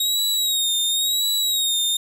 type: tone with vibrato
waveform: sawtooth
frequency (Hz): 3774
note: A#7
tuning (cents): +21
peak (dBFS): -16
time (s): 0-1.97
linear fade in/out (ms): 5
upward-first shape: sine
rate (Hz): 0.95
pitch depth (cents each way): 67
effects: none